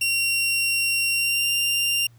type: tone with pitch glide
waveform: sawtooth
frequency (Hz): 2750 to 2784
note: F7 to F7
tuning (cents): -27 to -6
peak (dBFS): -17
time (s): 0.01-2.07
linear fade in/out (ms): 5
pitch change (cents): +21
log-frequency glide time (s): 1.12-1.5
effects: added 117 Hz sine -49 dBFS peak until 2.18 s + pink hiss -62 dBFS RMS until 2.18 s